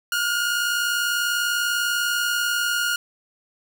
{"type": "tone pair together", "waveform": "sawtooth", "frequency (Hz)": [1419.9, 1480], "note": ["F6", "F#6"], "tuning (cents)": [28, 0], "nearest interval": "minor second", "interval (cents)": 72, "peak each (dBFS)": [-18, -25], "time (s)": [0.12, 2.96], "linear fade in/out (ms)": 2, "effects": []}